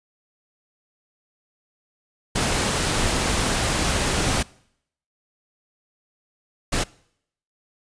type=noise bursts at uneven times; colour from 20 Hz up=pink; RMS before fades=-22 dBFS; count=2; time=2.35-4.43 / 6.72-6.84 s; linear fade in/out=10 ms; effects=noise-tail reverb RT60 0.7 s tail -23 dB re dry + resampled to 22050 Hz